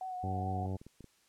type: tone with vibrato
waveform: sine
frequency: 740 Hz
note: F#5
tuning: in tune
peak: -37 dBFS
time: 0.01-0.66 s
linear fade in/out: 2 ms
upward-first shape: triangle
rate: 4.7 Hz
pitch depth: 35 cents each way
type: harmonic tone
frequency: 95 Hz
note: F#2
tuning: 46 cents sharp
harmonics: 1 / 2 / 3 / 4 / 5 / 6 / 7 / 8 / 9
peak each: -35 / -41 / -45 / -47 / -49 / -51 / -52 / -53 / -54 dBFS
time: 0.23-0.77 s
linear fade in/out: 10 ms
type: clicks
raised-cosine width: 3 ms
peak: -37 dBFS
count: 5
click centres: 0.64 / 0.815 / 0.866 / 1.007 / 1.043 s
effects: white hiss -69 dBFS RMS until 1.28 s + low-pass 10000 Hz 12 dB/octave